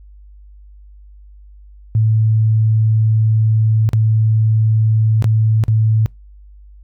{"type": "tone with dropouts", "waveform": "sine", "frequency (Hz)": 110, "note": "A2", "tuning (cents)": 0, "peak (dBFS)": -10, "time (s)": [1.95, 6.06], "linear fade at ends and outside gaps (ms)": 0, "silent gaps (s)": [[3.89, 3.933], [5.224, 5.243], [5.638, 5.682]], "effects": ["noise-tail reverb RT60 0.2 s tail -26 dB re dry", "added 50 Hz sine -38 dBFS peak until 6.83 s"]}